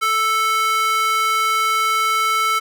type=tone with high-pass filter; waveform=square; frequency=440 Hz; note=A4; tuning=in tune; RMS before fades=-18 dBFS; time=0.01-2.6 s; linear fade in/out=20 ms; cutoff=1500 Hz; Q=3.8; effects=none